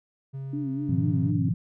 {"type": "tone", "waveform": "triangle", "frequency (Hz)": 135.3, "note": "C#3", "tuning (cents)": -42, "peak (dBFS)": -30, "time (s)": [0.33, 1.32], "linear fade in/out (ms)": 20}
{"type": "tone with vibrato", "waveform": "sine", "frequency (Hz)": 280, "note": "C#4", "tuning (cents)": 18, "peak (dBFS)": -28, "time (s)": [0.53, 1.49], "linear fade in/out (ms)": 5, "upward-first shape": "sine", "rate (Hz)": 4.1, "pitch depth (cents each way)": 100}
{"type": "chord", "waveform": "sine", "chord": "F half-diminished seventh", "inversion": "first", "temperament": "equal", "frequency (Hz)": [103.83, 123.47, 155.56, 174.61], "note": ["Ab2", "Cb3", "Eb3", "F3"], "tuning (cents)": [0, 0, 0, 0], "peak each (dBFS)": -28, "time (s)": [0.89, 1.54], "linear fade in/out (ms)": 5}
{"effects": []}